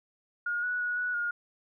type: tone with pitch steps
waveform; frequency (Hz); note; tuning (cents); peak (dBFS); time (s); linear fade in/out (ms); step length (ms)
sine; 1429 / 1471 / 1459 / 1472 / 1426; F6 / F#6 / F#6 / F#6 / F6; +39 / -11 / -25 / -9 / +36; -28; 0.46-1.31; 5; 170
effects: none